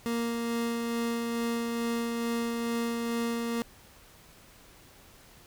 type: tone with tremolo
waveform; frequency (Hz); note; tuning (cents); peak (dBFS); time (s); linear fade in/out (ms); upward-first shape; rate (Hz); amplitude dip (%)
30% pulse; 233.2; A#3; +1; -25; 0.06-3.62; 0; sine; 2.3; 25
effects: pink hiss -55 dBFS RMS until 5.46 s

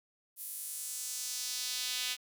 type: tone with high-pass filter sweep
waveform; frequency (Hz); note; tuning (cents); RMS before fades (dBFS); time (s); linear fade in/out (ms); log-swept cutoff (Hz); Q
sawtooth; 250; B3; +21; -38; 0.36-2.17; 50; 12000 to 3100; 1.5
effects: none

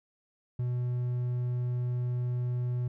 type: tone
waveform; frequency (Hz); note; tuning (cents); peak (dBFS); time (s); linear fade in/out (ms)
triangle; 123.2; B2; -4; -26; 0.59-2.88; 5
effects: none

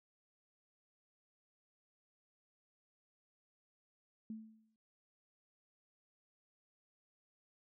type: tone with exponential decay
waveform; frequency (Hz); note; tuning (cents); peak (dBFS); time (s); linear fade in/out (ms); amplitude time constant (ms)
sine; 220; A3; 0; -40; 4.3-4.76; 2; 98
effects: none

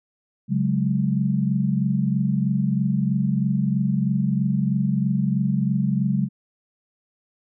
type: chord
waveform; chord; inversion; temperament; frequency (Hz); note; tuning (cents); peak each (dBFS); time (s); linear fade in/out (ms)
sine; C# suspended fourth; none; just; 138.59 / 184.79 / 207.9; C#3 / F#3 / G#3; 0 / -2 / +2; -23; 0.48-6.29; 50
effects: none

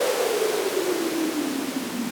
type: noise with band-pass filter sweep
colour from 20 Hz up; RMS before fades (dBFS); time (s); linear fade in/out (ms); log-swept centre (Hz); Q
blue; -25; 0-2.11; 10; 500 to 230; 8.7
effects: none

